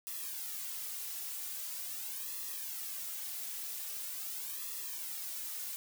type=noise with flanger; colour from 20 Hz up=blue; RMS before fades=-41 dBFS; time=0.07-5.76 s; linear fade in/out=0 ms; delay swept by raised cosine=1.3 to 3.3 ms; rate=0.43 Hz; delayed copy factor=-0.95; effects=none